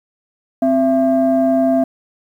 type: tone pair together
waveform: sine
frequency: 261.6 / 669.6 Hz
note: C4 / E5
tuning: 0 / +27 cents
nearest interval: octave + major third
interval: 1627 cents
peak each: -13 dBFS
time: 0.62-1.84 s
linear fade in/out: 5 ms
effects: tanh soft clip ceiling -6 dBFS + 8-bit